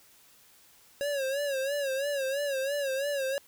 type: tone with vibrato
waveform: square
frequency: 553 Hz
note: C#5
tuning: 4 cents flat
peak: -29 dBFS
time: 1.01-3.38 s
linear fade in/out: 0 ms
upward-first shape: sine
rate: 3 Hz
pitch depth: 88 cents each way
effects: white hiss -59 dBFS RMS until 3.47 s